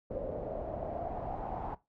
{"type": "noise with low-pass filter sweep", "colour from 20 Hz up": "pink", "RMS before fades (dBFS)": -38, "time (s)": [0.1, 1.75], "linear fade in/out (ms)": 10, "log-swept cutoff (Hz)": [540, 850], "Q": 6, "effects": ["noise-tail reverb RT60 0.2 s tail -17 dB re dry"]}